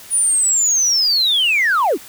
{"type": "linear sweep", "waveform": "sine", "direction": "down", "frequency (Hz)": [9750, 220], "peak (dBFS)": -11, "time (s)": [0.1, 1.98], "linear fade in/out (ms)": 50, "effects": ["tanh soft clip ceiling -10 dBFS", "white hiss -39 dBFS RMS until 2.08 s"]}